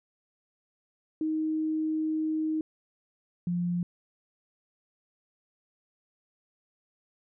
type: tone pair in turn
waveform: sine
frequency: 313.4 / 175.28 Hz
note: D#4 / F3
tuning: +13 / +7 cents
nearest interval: minor seventh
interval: 1006 cents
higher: first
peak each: -26 dBFS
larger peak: neither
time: 1.21-2.61 / 3.47-3.83 s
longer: first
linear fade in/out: 2 ms
effects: none